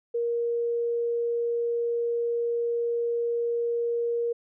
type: tone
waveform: sine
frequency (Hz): 470.5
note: A#4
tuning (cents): +16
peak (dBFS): -24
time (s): 0.14-4.33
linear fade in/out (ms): 10
effects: none